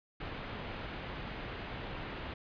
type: low-pass noise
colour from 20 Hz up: pink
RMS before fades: -42 dBFS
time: 0.2-2.34 s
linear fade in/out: 5 ms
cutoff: 3400 Hz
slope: 24 dB/octave
effects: resampled to 11025 Hz

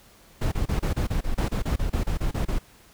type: noise bursts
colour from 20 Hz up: brown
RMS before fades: -24 dBFS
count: 16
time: 0.41-2.59 s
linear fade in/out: 10 ms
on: 110 ms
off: 28 ms
effects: pink hiss -54 dBFS RMS until 2.93 s

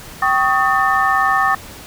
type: tone cluster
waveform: sine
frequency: 776 / 1115 / 1257 / 1796 Hz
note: G5 / C#6 / D#6 / A6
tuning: -18 / +10 / +17 / +35 cents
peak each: -18 dBFS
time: 0.22-1.55 s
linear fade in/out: 5 ms
effects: pink hiss -36 dBFS RMS until 1.86 s

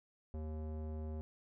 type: tone with low-pass filter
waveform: square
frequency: 77.78 Hz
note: D#2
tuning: in tune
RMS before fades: -42 dBFS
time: 0.34-1.21 s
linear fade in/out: 0 ms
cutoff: 580 Hz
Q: 1.1
effects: none

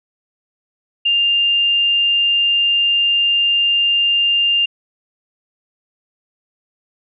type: tone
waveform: sine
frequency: 2800 Hz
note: F7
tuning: 4 cents sharp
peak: -12 dBFS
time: 1.05-4.66 s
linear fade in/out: 10 ms
effects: none

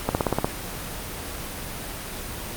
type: click train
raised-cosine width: 1 ms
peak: -6 dBFS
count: 7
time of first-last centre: 0.09-0.445 s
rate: 16.9 Hz
effects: pink hiss -33 dBFS RMS until 2.56 s + Opus 24 kbps

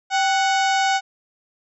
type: harmonic tone with a mistuned harmonic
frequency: 740 Hz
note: F#5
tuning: in tune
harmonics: 1 / 2 / 3 / 4 / 5 / 6 / 7 / 8 / 9 / 10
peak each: -18 / -24 / -28 / -30 / -32 / -34 / -35 / -36 / -37 / -38 dBFS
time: 0.1-1.01 s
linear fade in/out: 50 ms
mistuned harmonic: 1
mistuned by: +87 cents
effects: none

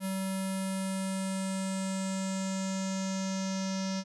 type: tone with low-pass filter sweep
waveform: square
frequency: 191.3 Hz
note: G3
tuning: 42 cents flat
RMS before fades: -33 dBFS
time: 0-4.04 s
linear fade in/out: 50 ms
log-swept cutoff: 11000 to 5700 Hz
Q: 4.6
effects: none

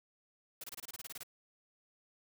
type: noise bursts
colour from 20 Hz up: white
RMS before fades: -45 dBFS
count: 12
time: 0.61-1.233 s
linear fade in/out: 5 ms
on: 29 ms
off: 25 ms
effects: none

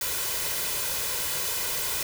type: noise with comb filter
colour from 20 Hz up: white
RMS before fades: -29 dBFS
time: 0.01-2.03 s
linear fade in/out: 2 ms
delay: 2 ms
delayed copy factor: +0.55
effects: none

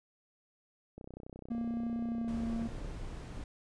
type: click train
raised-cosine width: 2 ms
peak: -33 dBFS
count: 60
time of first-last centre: 0.98-2.847 s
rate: 31.6 Hz
type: tone with pitch glide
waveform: triangle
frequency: 233.1 to 229.2 Hz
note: A#3 to A#3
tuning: 0 to -29 cents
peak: -31 dBFS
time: 1.5-2.68 s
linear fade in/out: 10 ms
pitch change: -29 cents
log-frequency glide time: 2.04-2.39 s
type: noise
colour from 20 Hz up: brown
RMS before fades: -42 dBFS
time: 2.28-3.44 s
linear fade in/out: 2 ms
effects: resampled to 22050 Hz

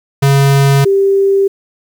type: tone pair in turn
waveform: square / sine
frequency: 138.59 / 392.9 Hz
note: C#3 / G4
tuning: 0 / +4 cents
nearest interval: octave + tritone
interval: 1804 cents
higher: second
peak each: -7 dBFS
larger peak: neither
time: 0.22-0.85 / 0.85-1.48 s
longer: neither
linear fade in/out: 10 ms
effects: 7-bit

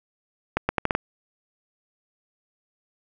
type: accelerating click train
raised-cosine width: 0.5 ms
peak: -6 dBFS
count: 6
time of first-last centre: 0.57-0.951 s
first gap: 120 ms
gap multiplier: 0.77
effects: none

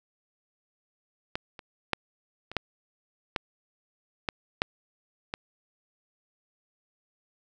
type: clicks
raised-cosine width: 0.3 ms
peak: -14 / -26 / -8 / -24 / -9 / -11 / -11 / -7 / -15 dBFS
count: 9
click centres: 1.355 / 1.592 / 1.933 / 2.516 / 2.567 / 3.362 / 4.288 / 4.619 / 5.339 s
effects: none

